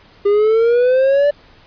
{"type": "exponential sweep", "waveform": "triangle", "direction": "up", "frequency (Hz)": [400.9, 587.3], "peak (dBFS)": -8, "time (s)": [0.25, 1.31], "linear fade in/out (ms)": 10, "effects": ["pink hiss -47 dBFS RMS until 1.66 s", "resampled to 11025 Hz"]}